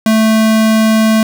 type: tone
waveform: square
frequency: 220 Hz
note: A3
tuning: in tune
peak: -8 dBFS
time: 0.06-1.23 s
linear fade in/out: 2 ms
effects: none